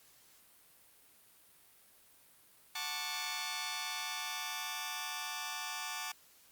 10% pulse chord, D major seventh, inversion first, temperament just, 734.2 / 881 / 1101.2 / 1174.7 Hz, F#5 / A5 / C#6 / D6, -14 / +2 / -12 / 0 cents, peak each -37 / -34 / -37 / -34 dBFS, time 2.75-6.12 s, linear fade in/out 5 ms, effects white hiss -63 dBFS RMS until 6.51 s + Opus 48 kbps

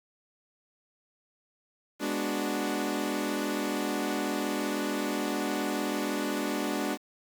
sawtooth chord, G# half-diminished seventh, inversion none, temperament equal, 207.7 / 246.9 / 293.7 / 370 Hz, G#3 / B3 / D4 / F#4, 0 / 0 / 0 / 0 cents, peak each -31 / -32 / -28 / -32 dBFS, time 1.99-6.98 s, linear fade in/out 50 ms, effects 8-bit

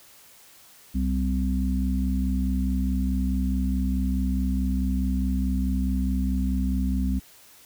harmonic tone, 64.7 Hz, C2, 19 cents flat, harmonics 1 / 3 / 4, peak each -24 / -27 / -29 dBFS, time 0.94-7.2 s, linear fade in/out 20 ms, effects white hiss -52 dBFS RMS until 7.65 s

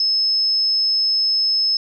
sine tone, 5200 Hz, E8, 24 cents flat, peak -15 dBFS, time 0-1.77 s, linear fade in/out 2 ms, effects none

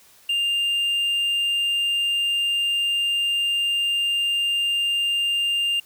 triangle tone, 2800 Hz, F7, 4 cents sharp, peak -18 dBFS, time 0.29-5.8 s, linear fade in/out 5 ms, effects white hiss -53 dBFS RMS until 5.85 s

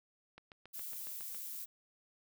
click train, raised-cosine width 0.3 ms, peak -36 dBFS, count 8, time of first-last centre 0.38-1.347 s, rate 7.24 Hz
violet noise, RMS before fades -44 dBFS, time 0.73-1.66 s, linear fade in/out 20 ms
effects none

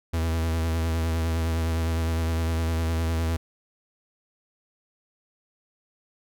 45% pulse tone with vibrato, 81.8 Hz, E2, 13 cents flat, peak -23 dBFS, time 0.13-3.37 s, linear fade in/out 10 ms, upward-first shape triangle, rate 9.8 Hz, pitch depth 41 cents each way, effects none

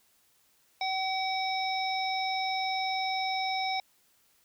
harmonic tone, 761 Hz, F#5, 48 cents sharp, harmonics 1 / 3 / 5 / 7, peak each -30 / -35 / -37 / -38 dBFS, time 0.81-3.8 s, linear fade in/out 2 ms, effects white hiss -67 dBFS RMS until 4.44 s

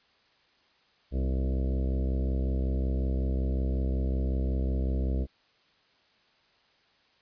harmonic tone with a mistuned harmonic, 65.41 Hz, C2, in tune, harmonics 1 / 2 / 3 / 4 / 5 / 6 / 7 / 8 / 9 / 10, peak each -26 / -37 / -37 / -39 / -42 / -45 / -43 / -47 / -47 / -50 dBFS, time 1.11-5.27 s, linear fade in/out 50 ms, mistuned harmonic 5, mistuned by +21 cents, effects white hiss -65 dBFS RMS until 7.21 s + resampled to 11025 Hz

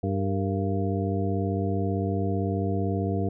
harmonic tone with a mistuned harmonic, 98 Hz, G2, in tune, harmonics 1 / 2 / 3 / 4 / 5 / 7, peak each -27 / -30 / -32 / -33 / -34 / -35 dBFS, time 0.03-3.29 s, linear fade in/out 5 ms, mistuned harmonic 5, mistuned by -82 cents, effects none

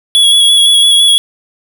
square tone with vibrato, 3360 Hz, G#7, 19 cents sharp, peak -5 dBFS, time 0.15-1.18 s, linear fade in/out 0 ms, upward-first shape square, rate 5.9 Hz, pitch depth 16 cents each way, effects 7-bit

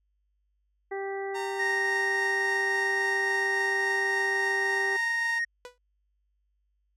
harmonic tone, 392 Hz, G4, in tune, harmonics 1 / 2 / 3 / 4 / 5, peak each -32 / -37 / -48 / -46 / -40 dBFS, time 0.91-4.97 s, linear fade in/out 10 ms
sawtooth tone with tremolo, 919 Hz, A#5, 25 cents flat, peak -30 dBFS, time 1.34-5.4 s, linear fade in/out 20 ms, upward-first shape triangle, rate 3.6 Hz, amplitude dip 35%
triangle tone, 1864.7 Hz, A#6, in tune, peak -24 dBFS, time 1.59-5.45 s, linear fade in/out 10 ms
sawtooth tone with exponential decay, 493 Hz, B4, 3 cents flat, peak -33 dBFS, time 5.65-5.78 s, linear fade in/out 1 ms, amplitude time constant 28 ms
effects added 50 Hz sine -70 dBFS peak until 6.96 s + low-pass 9000 Hz 12 dB/octave

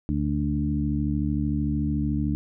harmonic tone with a mistuned harmonic, 73.42 Hz, D2, in tune, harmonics 1 / 2 / 3 / 4, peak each -28 / -28 / -28 / -28 dBFS, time 0.09-2.35 s, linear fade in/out 0 ms, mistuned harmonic 1, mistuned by +20 cents, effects none

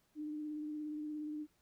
sine tone with vibrato, 302.2 Hz, D4, 50 cents sharp, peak -39 dBFS, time 0.15-1.47 s, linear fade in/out 50 ms, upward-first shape sine, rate 17 Hz, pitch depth 20 cents each way, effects pink hiss -75 dBFS RMS until 1.61 s

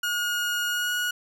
30% pulse tone with pitch glide, 1437 to 1452.9 Hz, F6 to F#6, +49 to -32 cents, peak -22 dBFS, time 0.03-1.11 s, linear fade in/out 5 ms, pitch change +19 cents, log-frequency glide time 0.68-0.91 s, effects none

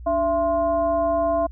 sine tone with frequency modulation, 671 Hz, E5, 31 cents sharp, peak -18 dBFS, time 0.06-1.47 s, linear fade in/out 10 ms, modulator 378 Hz, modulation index 0.65, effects added 60 Hz sine -35 dBFS peak until 1.51 s

